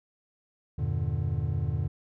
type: chord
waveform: triangle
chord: E half-diminished seventh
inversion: none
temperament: just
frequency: 82.41 / 98.89 / 118.67 / 148.33 Hz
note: E2 / G2 / Bb2 / D3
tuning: 0 / +16 / +31 / +18 cents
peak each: -30 dBFS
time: 0.78-1.88 s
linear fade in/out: 10 ms
effects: none